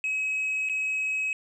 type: tone with dropouts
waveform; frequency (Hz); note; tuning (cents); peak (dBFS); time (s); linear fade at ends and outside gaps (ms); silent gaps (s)
sine; 2554; D#7; +45; -23; 0.04-1.33; 1; 0.689-0.696
effects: tanh soft clip ceiling -24 dBFS